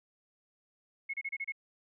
sine tone bursts, 2178 Hz, C#7, 31 cents flat, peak -33 dBFS, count 6, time 1.09-1.522 s, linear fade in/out 10 ms, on 47 ms, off 30 ms, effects none

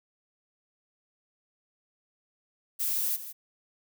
violet noise with echo, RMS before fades -29 dBFS, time 2.79-3.17 s, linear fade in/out 20 ms, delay 160 ms, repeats 1, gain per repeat -12 dB, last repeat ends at 3.33 s, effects none

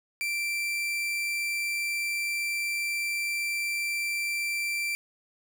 40% pulse tone, 2349 Hz, D7, in tune, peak -27 dBFS, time 0.21-4.95 s, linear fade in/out 0 ms, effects none

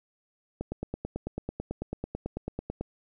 click train, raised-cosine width 2 ms, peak -19 dBFS, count 21, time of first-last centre 0.61-2.81 s, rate 9.09 Hz, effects none

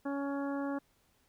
harmonic tone, 279.8 Hz, C#4, 16 cents sharp, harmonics 1 / 2 / 3 / 4 / 5 / 6, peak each -34 / -40 / -44 / -46 / -48 / -50 dBFS, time 0.05-0.79 s, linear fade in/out 10 ms, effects pink hiss -71 dBFS RMS until 1.28 s

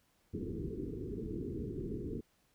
white low-pass noise, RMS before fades -40 dBFS, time 0.33-2.21 s, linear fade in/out 10 ms, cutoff 440 Hz, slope 96 dB/octave, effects pink hiss -73 dBFS RMS until 2.54 s

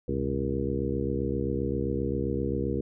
harmonic tone with a mistuned harmonic, 67.6 Hz, C#2, 43 cents flat, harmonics 1 / 2 / 3 / 4 / 5 / 6 / 7, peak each -34 / -34 / -34 / -34 / -34 / -34 / -34 dBFS, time 0.08-2.81 s, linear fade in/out 5 ms, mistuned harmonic 2, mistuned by -130 cents, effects none

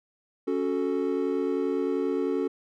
triangle chord, F# minor, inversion second, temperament equal, 277.2 / 370 / 440 Hz, C#4 / F#4 / A4, 0 / 0 / 0 cents, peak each -27 dBFS, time 0.47-2.48 s, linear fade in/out 10 ms, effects none

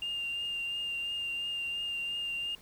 sine tone with vibrato, 2800 Hz, F7, 4 cents sharp, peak -31 dBFS, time 0.02-2.55 s, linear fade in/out 2 ms, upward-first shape triangle, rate 2.9 Hz, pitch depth 20 cents each way, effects tanh soft clip ceiling -29 dBFS + pink hiss -57 dBFS RMS until 2.61 s

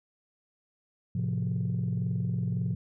sine chord, F major, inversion first, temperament just, 109.13 / 130.96 / 174.61 Hz, A2 / C3 / F3, -14 / +2 / 0 cents, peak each -30 dBFS, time 1.15-2.75 s, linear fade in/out 5 ms, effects tanh soft clip ceiling -22 dBFS

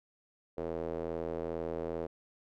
square tone with band-pass filter, 41.18 Hz, E1, 1 cent flat, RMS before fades -37 dBFS, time 0.57-2.07 s, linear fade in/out 10 ms, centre 480 Hz, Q 2.8, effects none

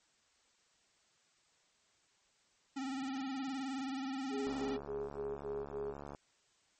square tone with vibrato, 267.2 Hz, C4, 36 cents sharp, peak -38 dBFS, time 2.76-4.77 s, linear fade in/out 10 ms, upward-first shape sine, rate 19 Hz, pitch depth 69 cents each way
sine tone bursts, 412.4 Hz, G#4, 12 cents flat, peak -37 dBFS, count 6, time 4.3-5.945 s, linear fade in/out 50 ms, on 240 ms, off 41 ms
click train, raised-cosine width 1 ms, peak -32 dBFS, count 121, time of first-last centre 4.47-6.148 s, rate 71.5 Hz
effects white hiss -72 dBFS RMS until 6.79 s + MP3 32 kbps

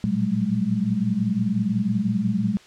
sine tone cluster, 113.5 / 119.3 / 180.5 / 190.8 / 211.1 Hz, A#2 / A#2 / F#3 / G3 / G#3, -46 / +41 / -43 / -47 / +29 cents, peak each -32 / -30 / -32 / -24 / -23 dBFS, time 0.04-2.57 s, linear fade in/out 0 ms, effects white hiss -49 dBFS RMS until 2.66 s + low-pass 5000 Hz 12 dB/octave

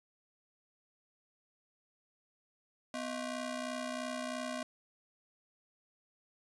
sawtooth ring-modulated tone, 439 Hz, A4, 4 cents flat, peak -30 dBFS, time 2.94-4.63 s, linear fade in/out 2 ms, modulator 188 Hz, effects resampled to 24000 Hz

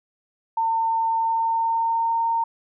sine tone with pitch glide, 905 to 917.6 Hz, A5 to A#5, +48 to -28 cents, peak -19 dBFS, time 0.57-2.44 s, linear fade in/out 5 ms, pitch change +24 cents, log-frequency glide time 1.16-2.2 s, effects none

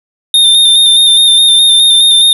square tone with vibrato, 3635 Hz, A#7, 44 cents flat, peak -4 dBFS, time 0.34-2.33 s, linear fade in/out 2 ms, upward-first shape square, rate 4.8 Hz, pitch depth 24 cents each way, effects none

